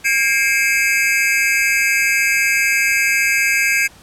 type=tone cluster; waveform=square; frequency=1622 / 2131 / 2322 / 2578 Hz; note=G#6 / C7 / D7 / E7; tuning=-41 / +31 / -20 / -39 cents; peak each=-20 dBFS; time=0.04-3.88 s; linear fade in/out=20 ms; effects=pink hiss -45 dBFS RMS until 4.02 s + low-pass 12000 Hz 12 dB/octave